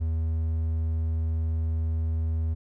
triangle tone, 80.5 Hz, E2, 41 cents flat, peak -22 dBFS, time 0-2.55 s, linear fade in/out 20 ms, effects none

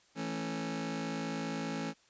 sawtooth chord, A major, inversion second, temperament just, 165 / 220 / 275 Hz, E3 / A3 / C#4, +2 / 0 / -14 cents, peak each -36 / -35 / -35 dBFS, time 0.15-1.94 s, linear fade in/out 50 ms, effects white hiss -66 dBFS RMS until 2.09 s + resampled to 16000 Hz

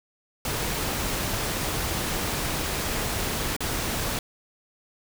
pink noise with dropouts, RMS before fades -28 dBFS, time 0.45-4.19 s, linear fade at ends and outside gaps 2 ms, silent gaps 3.565-3.605 s, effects none

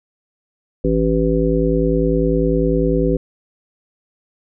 harmonic tone, 55 Hz, A1, in tune, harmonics 1 / 3 / 5 / 7 / 9, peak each -20 / -20 / -20 / -20 / -20 dBFS, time 0.84-3.17 s, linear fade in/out 5 ms, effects none

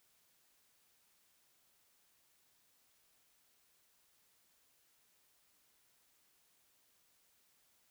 silence, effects white hiss -73 dBFS RMS until 7.9 s

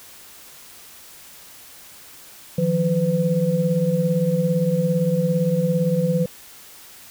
sine tone cluster, 157.6 / 175.2 / 504 Hz, D#3 / F3 / B4, +23 / +6 / +35 cents, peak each -23 / -20 / -22 dBFS, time 2.58-6.26 s, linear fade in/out 5 ms, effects white hiss -44 dBFS RMS until 7.1 s

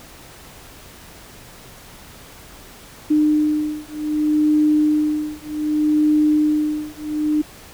sine beating tone pair, 302.6 / 303.25 Hz, D#4 / D#4, -48 / -44 cents, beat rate 0.65 Hz, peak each -18 dBFS, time 3.1-7.42 s, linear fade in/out 10 ms, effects pink hiss -42 dBFS RMS until 7.73 s

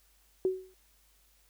sine tone with exponential decay, 374.5 Hz, F#4, 21 cents sharp, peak -22 dBFS, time 0.45-0.74 s, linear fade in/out 1 ms, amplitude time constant 62 ms, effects added 50 Hz sine -67 dBFS peak until 1.49 s + white hiss -67 dBFS RMS until 1.49 s

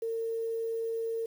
sine tone with quantisation, 454.7 Hz, A#4, 43 cents flat, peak -30 dBFS, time 0.02-1.26 s, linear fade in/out 5 ms, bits 9, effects none

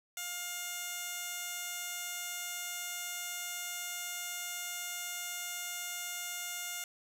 15% pulse tone with band-pass filter, 708 Hz, F5, 23 cents sharp, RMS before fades -40 dBFS, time 0.17-6.84 s, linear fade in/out 2 ms, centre 9000 Hz, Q 0.65, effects none

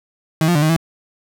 35% pulse tone with pitch steps, 159 / 174.8 / 147.7 / 156.2 / 164.7 Hz, D#3 / F3 / D3 / D#3 / E3, +38 / +2 / +10 / +7 / -1 cents, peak -11 dBFS, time 0.41-0.765 s, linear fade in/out 2 ms, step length 71 ms, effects none

